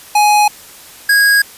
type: tone pair in turn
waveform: square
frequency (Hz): 836 / 1643.8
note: G#5 / G#6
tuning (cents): +11 / -18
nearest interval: octave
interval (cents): 1171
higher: second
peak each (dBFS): -8 / -8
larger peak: neither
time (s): 0.15-0.48 / 1.09-1.42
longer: neither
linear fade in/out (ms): 5
effects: white hiss -37 dBFS RMS until 1.57 s + resampled to 32000 Hz